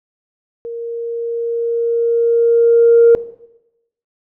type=tone with level ramp; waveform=sine; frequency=466.2 Hz; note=A#4; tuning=in tune; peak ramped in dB=-23 to -3 dBFS; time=0.65-3.15 s; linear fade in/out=0 ms; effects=noise-tail reverb RT60 0.9 s tail -18 dB re dry + tanh soft clip ceiling -1 dBFS